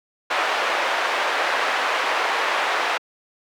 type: band-pass noise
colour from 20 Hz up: pink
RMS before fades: -22 dBFS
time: 0.3-2.98 s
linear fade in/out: 10 ms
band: 650 to 2400 Hz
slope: 12 dB/octave
effects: high-pass 400 Hz 12 dB/octave